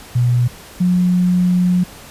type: tone pair in turn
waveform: sine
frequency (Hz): 122.1 / 179.77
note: B2 / F#3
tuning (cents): -19 / -50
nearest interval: perfect fifth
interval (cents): 669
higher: second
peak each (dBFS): -11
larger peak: neither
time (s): 0.15-0.48 / 0.8-1.84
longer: second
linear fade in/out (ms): 10
effects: pink hiss -38 dBFS RMS until 2.1 s + resampled to 32000 Hz